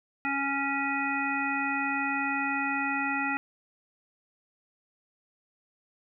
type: harmonic tone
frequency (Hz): 277.2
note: C#4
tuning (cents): 0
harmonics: 1 / 3 / 5 / 7 / 9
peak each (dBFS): -33 / -33 / -33 / -33 / -33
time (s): 0.25-3.37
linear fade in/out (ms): 0
effects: none